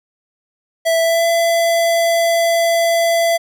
square tone with pitch glide, 659.3 to 672.4 Hz, E5 to E5, 0 to +34 cents, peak -13 dBFS, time 0.85-3.38 s, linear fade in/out 20 ms, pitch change +34 cents, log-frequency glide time 1.01-1.27 s, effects none

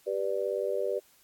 sine chord, G major, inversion none, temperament just, 392 / 490 / 588 Hz, G4 / B4 / D5, 0 / -14 / +2 cents, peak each -32 dBFS, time 0.06-1 s, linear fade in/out 20 ms, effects white hiss -62 dBFS RMS until 1.23 s + AAC 64 kbps

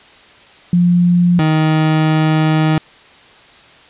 sine / 30% pulse tone pair in turn, 175.7 / 156.53 Hz, F3 / D#3, +11 / +11 cents, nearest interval major second, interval 200 cents, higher first, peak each -8 dBFS, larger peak neither, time 0.73-1.39 / 1.39-2.78 s, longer second, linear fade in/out 2 ms, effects white hiss -43 dBFS RMS until 3.89 s + resampled to 8000 Hz

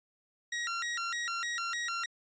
sawtooth tone with vibrato, 1614 Hz, G#6, 50 cents flat, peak -29 dBFS, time 0.52-2.06 s, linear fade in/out 5 ms, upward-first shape square, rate 3.3 Hz, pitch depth 280 cents each way, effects resampled to 16000 Hz

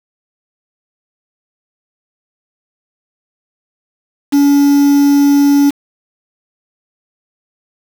triangle tone with quantisation, 283.9 Hz, C#4, 41 cents sharp, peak -4 dBFS, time 4.32-5.71 s, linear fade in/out 20 ms, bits 4, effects none

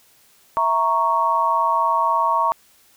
sine chord, A# diminished, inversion second, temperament equal, 659.3 / 932.3 / 1108.7 Hz, E5 / A#5 / C#6, 0 / 0 / 0 cents, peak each -25 / -19 / -19 dBFS, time 0.57-2.52 s, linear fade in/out 0 ms, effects white hiss -55 dBFS RMS until 2.96 s

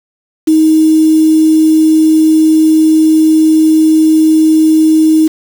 sine tone with quantisation, 314.9 Hz, D#4, 21 cents sharp, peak -4 dBFS, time 0.47-5.28 s, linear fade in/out 10 ms, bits 4, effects none

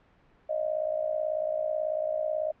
sine tone with amplitude modulation, 621 Hz, D#5, 3 cents flat, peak -23 dBFS, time 0.49-2.52 s, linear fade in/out 10 ms, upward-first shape sine, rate 58.2 Hz, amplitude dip 80%, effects pink hiss -62 dBFS RMS until 2.6 s + low-pass 2000 Hz 12 dB/octave

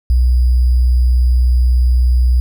sine tone with sample-and-hold, 61.74 Hz, B1, in tune, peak -8 dBFS, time 0.1-2.4 s, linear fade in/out 0 ms, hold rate 4900 Hz, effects none

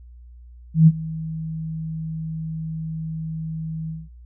sine tone with ADSR envelope, 160 Hz, D#3, 49 cents sharp, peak -6 dBFS, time 0.74-4.09 s, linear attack 130 ms, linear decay 44 ms, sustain -20 dB, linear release 200 ms, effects added 60 Hz sine -41 dBFS peak until 4.25 s

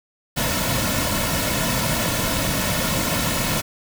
pink noise with comb filter, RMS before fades -22 dBFS, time 0.36-3.62 s, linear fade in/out 20 ms, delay 2.5 ms, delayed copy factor -0.6, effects none

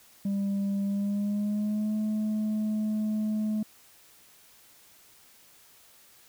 sine tone with pitch glide, 198.8 to 214.3 Hz, G3 to A3, +25 to -45 cents, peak -23 dBFS, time 0.25-3.63 s, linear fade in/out 5 ms, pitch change +130 cents, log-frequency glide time 0.83-1.96 s, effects tanh soft clip ceiling -25 dBFS + white hiss -57 dBFS RMS until 6.28 s

